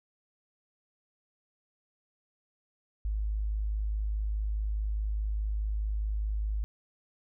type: tone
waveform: sine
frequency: 52.4 Hz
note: G#1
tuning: 16 cents sharp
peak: -28 dBFS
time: 3.05-6.64 s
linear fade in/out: 0 ms
effects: none

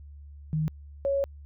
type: tone pair in turn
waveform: sine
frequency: 155.56 / 554.4 Hz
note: D#3 / C#5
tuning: 0 / 0 cents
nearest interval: octave + minor seventh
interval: 2200 cents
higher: second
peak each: -24 / -23 dBFS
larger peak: second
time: 0.53-0.68 / 1.05-1.24 s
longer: second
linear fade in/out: 0 ms
effects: added 72 Hz sine -43 dBFS peak until 1.45 s

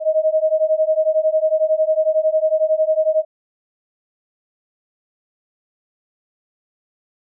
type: beating tone pair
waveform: sine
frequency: 622.3 / 633.3 Hz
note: D#5 / D#5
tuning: 0 / +30 cents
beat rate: 11 Hz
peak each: -17 dBFS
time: 0-3.25 s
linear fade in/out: 50 ms
effects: none

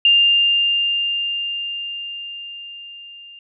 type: tone with level ramp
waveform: sine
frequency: 2800 Hz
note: F7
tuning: 4 cents sharp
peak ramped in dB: -9 to -38 dBFS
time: 0.05-3.39 s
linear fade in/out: 2 ms
effects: none

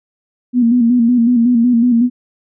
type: tone with vibrato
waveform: sine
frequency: 239.1 Hz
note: A#3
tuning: 44 cents sharp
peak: -8 dBFS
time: 0.53-2.1 s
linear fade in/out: 50 ms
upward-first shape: square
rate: 5.4 Hz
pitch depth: 56 cents each way
effects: none

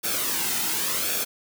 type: noise with flanger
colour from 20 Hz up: white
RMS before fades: -26 dBFS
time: 0.03-1.25 s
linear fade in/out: 20 ms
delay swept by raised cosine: 0.99 to 1.79 ms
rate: 0.9 Hz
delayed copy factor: -0.6
effects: none

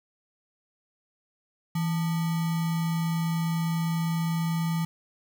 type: tone with sample-and-hold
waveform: sine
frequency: 164.81 Hz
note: E3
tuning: in tune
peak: -24 dBFS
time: 1.75-4.85 s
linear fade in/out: 5 ms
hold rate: 1050 Hz
effects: none

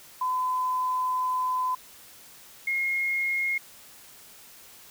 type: tone pair in turn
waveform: sine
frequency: 1014 / 2149 Hz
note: B5 / C7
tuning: +45 / +46 cents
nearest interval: octave + minor second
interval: 1301 cents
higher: second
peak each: -24 dBFS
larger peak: neither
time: 0.21-1.75 / 2.67-3.58 s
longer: first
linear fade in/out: 5 ms
effects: white hiss -50 dBFS RMS until 4.9 s

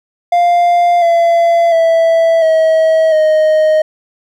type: tone with pitch steps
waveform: triangle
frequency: 698.5 / 678.6 / 659.3 / 640.5 / 622.3 Hz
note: F5 / F5 / E5 / E5 / D#5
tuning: 0 / -50 / 0 / -50 / 0 cents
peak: -5 dBFS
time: 0.32-3.82 s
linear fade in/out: 5 ms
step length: 700 ms
effects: none

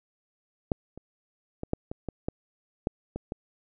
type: clicks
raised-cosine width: 2 ms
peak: -11 / -29 / -20 / -12 / -21 / -19 / -15 / -12 / -20 / -19 dBFS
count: 10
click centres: 0.718 / 0.976 / 1.634 / 1.734 / 1.915 / 2.087 / 2.285 / 2.871 / 3.16 / 3.321 s
effects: none

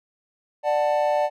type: chord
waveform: triangle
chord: D major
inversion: none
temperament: equal with one note detuned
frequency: 592.4 / 740 / 880 Hz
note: D5 / F#5 / A5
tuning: +15 / 0 / 0 cents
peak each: -19 / -23 / -24 dBFS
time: 0.63-1.3 s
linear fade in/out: 50 ms
effects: none

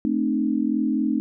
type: chord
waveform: sine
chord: A diminished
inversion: none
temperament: equal with one note detuned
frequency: 220 / 261.6 / 304.9 Hz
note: A3 / C4 / Eb4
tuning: 0 / 0 / -35 cents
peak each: -24 dBFS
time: 0.05-1.2 s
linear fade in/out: 0 ms
effects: none

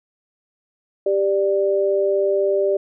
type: tone pair together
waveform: sine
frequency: 393.8 / 590 Hz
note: G4 / D5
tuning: +8 / +8 cents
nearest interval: perfect fifth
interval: 700 cents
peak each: -18 / -19 dBFS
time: 1.06-2.77 s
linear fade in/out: 5 ms
effects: none

